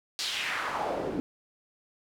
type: noise with band-pass filter sweep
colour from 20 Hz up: pink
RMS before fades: -32 dBFS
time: 0.19-1.2 s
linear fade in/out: 0 ms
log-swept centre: 4800 to 270 Hz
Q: 2.2
effects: none